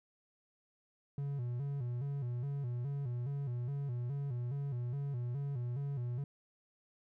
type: tone with vibrato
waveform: triangle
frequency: 130.81 Hz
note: C3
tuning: in tune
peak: -33 dBFS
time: 1.18-6.24 s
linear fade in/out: 2 ms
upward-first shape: square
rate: 2.4 Hz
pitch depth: 130 cents each way
effects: none